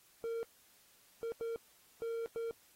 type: tone bursts at uneven times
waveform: triangle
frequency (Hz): 459.7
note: A#4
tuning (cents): -24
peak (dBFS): -34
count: 5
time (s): 0.24-0.43 / 1.23-1.32 / 1.41-1.56 / 2.02-2.26 / 2.36-2.51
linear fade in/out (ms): 0
effects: white hiss -66 dBFS RMS until 2.75 s + AAC 48 kbps